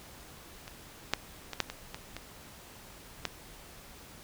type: clicks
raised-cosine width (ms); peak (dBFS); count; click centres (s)
0.2; -26 / -8 / -19 / -9 / -20 / -21 / -22 / -13; 8; 0.679 / 1.136 / 1.533 / 1.603 / 1.7 / 1.945 / 2.166 / 3.253
effects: pink hiss -51 dBFS RMS until 4.23 s